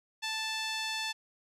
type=tone with band-pass filter; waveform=sawtooth; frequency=880 Hz; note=A5; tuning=in tune; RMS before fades=-35 dBFS; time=0.22-1.13 s; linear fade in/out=20 ms; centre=3800 Hz; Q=1.2; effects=resampled to 32000 Hz